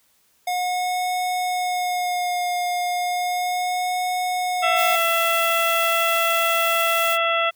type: tone with vibrato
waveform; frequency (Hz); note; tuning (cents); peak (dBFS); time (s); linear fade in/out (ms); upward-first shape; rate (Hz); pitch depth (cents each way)
square; 721; F#5; -45; -22; 0.47-4.96; 5; sine; 0.34; 20
type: harmonic tone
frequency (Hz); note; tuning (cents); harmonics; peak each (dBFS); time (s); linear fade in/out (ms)
669; E5; +25; 1 / 2 / 3 / 4 / 5; -23 / -22 / -27 / -25 / -28; 4.62-7.51; 20
type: noise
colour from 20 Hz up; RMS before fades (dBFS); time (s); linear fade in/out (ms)
blue; -29; 4.75-7.18; 50
effects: white hiss -62 dBFS RMS until 7.55 s